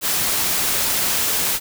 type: noise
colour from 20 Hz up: white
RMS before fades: -20 dBFS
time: 0.01-1.6 s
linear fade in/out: 50 ms
effects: none